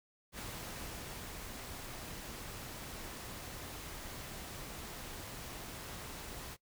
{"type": "noise with ADSR envelope", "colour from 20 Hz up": "pink", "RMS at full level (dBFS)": -44, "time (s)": [0.32, 6.57], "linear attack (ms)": 61, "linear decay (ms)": 880, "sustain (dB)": -2, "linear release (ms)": 40, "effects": ["noise-tail reverb RT60 0.1 s tail -20 dB re dry"]}